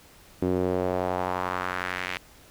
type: tone with band-pass filter sweep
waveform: sawtooth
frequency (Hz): 91.2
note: F#2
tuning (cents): -24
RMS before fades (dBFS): -28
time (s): 0.42-2.18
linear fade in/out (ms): 5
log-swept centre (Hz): 330 to 2400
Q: 1.9
effects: pink hiss -53 dBFS RMS until 2.5 s